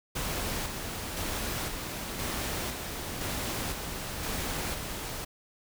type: noise with tremolo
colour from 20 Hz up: pink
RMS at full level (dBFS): -33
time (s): 0.15-5.25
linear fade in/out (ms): 10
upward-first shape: square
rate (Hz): 0.98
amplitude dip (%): 35
effects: none